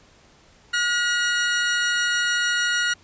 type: tone pair together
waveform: sawtooth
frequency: 1437.6 / 1919 Hz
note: F6 / A#6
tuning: +50 / +50 cents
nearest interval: perfect fourth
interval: 500 cents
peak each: -17 / -23 dBFS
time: 0.73-2.94 s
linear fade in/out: 10 ms
effects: pink hiss -54 dBFS RMS until 3.03 s + resampled to 16000 Hz